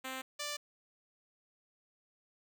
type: tone pair in turn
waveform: 5% pulse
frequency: 261.6 / 588.3 Hz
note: C4 / D5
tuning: 0 / +3 cents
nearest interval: octave + major second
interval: 1403 cents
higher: second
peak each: -28 / -26 dBFS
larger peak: second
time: 0.04-0.22 / 0.39-0.57 s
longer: neither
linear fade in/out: 10 ms
effects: none